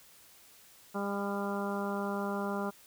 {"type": "harmonic tone with a mistuned harmonic", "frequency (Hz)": 200.7, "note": "G3", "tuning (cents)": 41, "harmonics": [1, 2, 3, 4, 5, 6, 7], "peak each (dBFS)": [-35, -38, -40, -41, -42, -43, -43], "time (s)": [0.94, 2.71], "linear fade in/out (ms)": 20, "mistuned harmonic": 7, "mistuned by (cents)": -16, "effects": ["white hiss -58 dBFS RMS until 2.86 s"]}